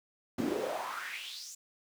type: noise with high-pass filter sweep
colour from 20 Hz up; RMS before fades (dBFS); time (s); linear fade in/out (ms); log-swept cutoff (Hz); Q
brown; -37; 0.38-1.55; 5; 230 to 7200; 4.6
effects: none